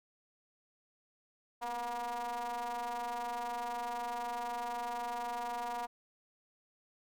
square ring-modulated tone, 118 Hz, A#2, 22 cents sharp, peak -34 dBFS, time 1.61-5.87 s, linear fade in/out 20 ms, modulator 838 Hz, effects none

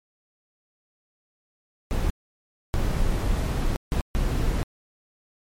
brown noise bursts at uneven times, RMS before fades -23 dBFS, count 4, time 1.91-2.1 / 2.74-3.76 / 3.92-4.01 / 4.15-4.63 s, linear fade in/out 0 ms, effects MP3 64 kbps

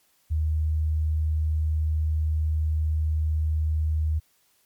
sine tone, 77.78 Hz, D#2, in tune, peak -21 dBFS, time 0.3-4.2 s, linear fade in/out 20 ms, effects white hiss -65 dBFS RMS until 4.65 s + MP3 96 kbps

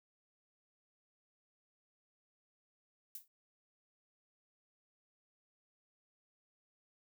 violet noise with exponential decay, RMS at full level -42 dBFS, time 3.15-3.28 s, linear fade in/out 2 ms, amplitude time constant 28 ms, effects none

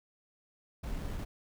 brown noise with sample-and-hold, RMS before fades -37 dBFS, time 0.83-1.25 s, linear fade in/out 10 ms, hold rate 4900 Hz, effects none

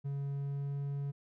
triangle tone with pitch glide, 140 to 140.97 Hz, C#3 to C#3, +18 to +29 cents, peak -32 dBFS, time 0.04-1.12 s, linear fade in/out 20 ms, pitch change +11 cents, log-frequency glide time 0.33-0.77 s, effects none

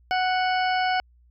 harmonic tone, 740 Hz, F#5, in tune, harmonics 1 / 2 / 3 / 4 / 6 / 7, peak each -22 / -28 / -32 / -34 / -38 / -39 dBFS, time 0.11-1 s, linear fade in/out 0 ms, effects added 60 Hz sine -54 dBFS peak until 1.3 s

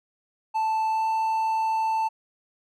triangle tone with pitch glide, 880 to 886.1 Hz, A5 to A5, 0 to +12 cents, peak -20 dBFS, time 0.54-2.09 s, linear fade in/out 20 ms, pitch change +12 cents, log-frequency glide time 0.9-1.06 s, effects none

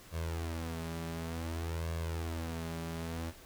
sawtooth tone with flanger, 82.4 Hz, E2, in tune, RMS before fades -38 dBFS, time 0.11-3.33 s, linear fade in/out 50 ms, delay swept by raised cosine 1.8 to 5.1 ms, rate 0.55 Hz, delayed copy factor +0.7, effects pink hiss -55 dBFS RMS until 3.45 s

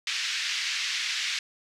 pink band-pass noise, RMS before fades -30 dBFS, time 0.07-1.39 s, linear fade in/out 2 ms, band 1900 to 5800 Hz, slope 24 dB/octave, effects none

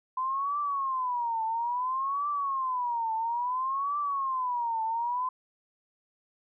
sine tone with vibrato, 1019 Hz, C6, 46 cents flat, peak -27 dBFS, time 0.17-5.29 s, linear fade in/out 5 ms, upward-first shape triangle, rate 0.59 Hz, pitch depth 250 cents each way, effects none

